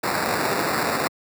white noise with sample-and-hold, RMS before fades -23 dBFS, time 0.03-1.08 s, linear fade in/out 10 ms, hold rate 3150 Hz, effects high-pass 150 Hz 12 dB/octave

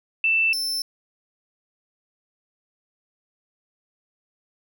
sine / 40% pulse tone pair in turn, 2660 / 5320 Hz, E7 / E8, +15 / +15 cents, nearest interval octave, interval 1200 cents, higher second, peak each -17 / -23 dBFS, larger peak first, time 0.24-0.53 / 0.53-0.82 s, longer neither, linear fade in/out 2 ms, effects none

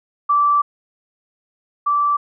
sine tone pair in turn, 1164 / 1164 Hz, D6 / D6, -16 / -16 cents, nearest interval unison, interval 0 cents, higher neither, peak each -12 / -14 dBFS, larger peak first, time 0.29-0.62 / 1.86-2.17 s, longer first, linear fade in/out 10 ms, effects none

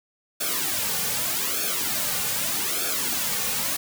white noise with flanger, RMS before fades -26 dBFS, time 0.4-3.77 s, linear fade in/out 10 ms, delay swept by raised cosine 1 to 3.1 ms, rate 0.82 Hz, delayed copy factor -0.75, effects none

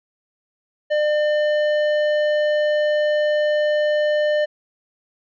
sine tone with hard clipping, 600 Hz, D5, 37 cents sharp, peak -18 dBFS, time 0.9-4.46 s, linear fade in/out 20 ms, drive 10 dB, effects resampled to 16000 Hz

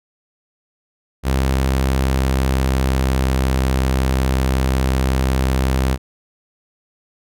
sawtooth tone with pitch glide, 66.2 to 65.44 Hz, C2 to C2, +21 to +1 cents, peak -11 dBFS, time 1.23-5.98 s, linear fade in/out 50 ms, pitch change -20 cents, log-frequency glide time 1.72-3.47 s, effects none

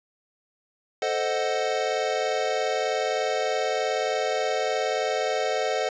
square chord, A diminished seventh, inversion none, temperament equal, 440 / 523.3 / 622.3 / 740 Hz, A4 / C5 / Eb5 / Gb5, 0 / 0 / 0 / 0 cents, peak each -30 dBFS, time 1.02-5.89 s, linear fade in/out 2 ms, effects resampled to 16000 Hz + 9-bit

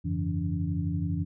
sine tone cluster, 88.5 / 100.5 / 140.2 / 166.6 / 286.4 Hz, F2 / G2 / C#3 / E3 / D4, +23 / +44 / +20 / +19 / -43 cents, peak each -31 / -36 / -37 / -30 / -36 dBFS, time 0.04-1.25 s, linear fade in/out 20 ms, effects none

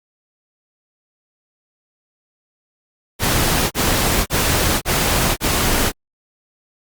pink noise bursts, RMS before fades -17 dBFS, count 5, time 3.19-5.922 s, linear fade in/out 50 ms, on 520 ms, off 33 ms, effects Opus 48 kbps

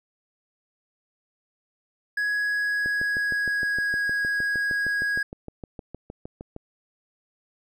triangle tone with pitch glide, 1671 to 1650.9 Hz, G#6 to G#6, +10 to -11 cents, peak -21 dBFS, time 2.17-5.23 s, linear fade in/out 5 ms, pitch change -21 cents, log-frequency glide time 2.34-4.01 s
click train, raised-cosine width 2 ms, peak -23 dBFS, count 25, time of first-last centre 2.86-6.564 s, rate 6.48 Hz
effects none

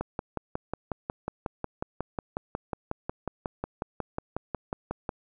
click train, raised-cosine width 1 ms, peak -16 dBFS, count 29, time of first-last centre 0.01-5.092 s, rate 5.51 Hz, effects none

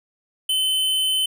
square tone, 3052 Hz, G7, 47 cents flat, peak -19 dBFS, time 0.49-1.26 s, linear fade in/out 5 ms, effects none

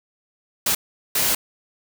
white noise bursts at uneven times, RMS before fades -20 dBFS, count 2, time 0.66-0.75 / 1.15-1.35 s, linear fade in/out 5 ms, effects none

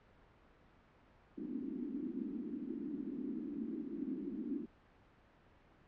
white band-pass noise, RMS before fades -42 dBFS, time 1.37-4.66 s, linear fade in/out 10 ms, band 220 to 310 Hz, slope 48 dB/octave, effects pink hiss -65 dBFS RMS until 5.87 s + low-pass 2000 Hz 12 dB/octave

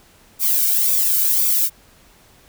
violet noise with flanger, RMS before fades -17 dBFS, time 0.39-1.7 s, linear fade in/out 50 ms, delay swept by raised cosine 0.84 to 1.35 ms, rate 1.9 Hz, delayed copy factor +0.7, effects pink hiss -51 dBFS RMS until 2.48 s

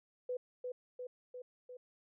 sine tone with echo, 499 Hz, B4, 18 cents sharp, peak -35 dBFS, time 0.29-0.37 s, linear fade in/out 5 ms, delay 350 ms, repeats 4, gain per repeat -3 dB, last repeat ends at 1.77 s, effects none

